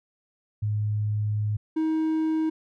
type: tone pair in turn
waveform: sine / triangle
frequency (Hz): 105.5 / 316.7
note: G#2 / D#4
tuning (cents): +28 / +31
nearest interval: octave + perfect fifth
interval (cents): 1903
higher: second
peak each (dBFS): -23 / -20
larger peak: second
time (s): 0.62-1.57 / 1.76-2.5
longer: first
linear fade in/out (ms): 10
effects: none